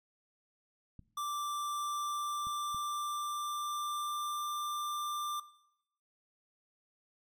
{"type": "clicks", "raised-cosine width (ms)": 5, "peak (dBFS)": [-37, -39, -38], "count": 3, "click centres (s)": [0.993, 2.47, 2.746]}
{"type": "tone with pitch glide", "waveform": "square", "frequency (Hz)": [1174.7, 1187], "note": ["D6", "D6"], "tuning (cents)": [0, 18], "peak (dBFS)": -35, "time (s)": [1.17, 5.4], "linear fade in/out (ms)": 5, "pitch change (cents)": 18, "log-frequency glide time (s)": [1.4, 4.48]}
{"effects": ["noise-tail reverb RT60 0.8 s tail -17 dB re dry", "MP3 96 kbps"]}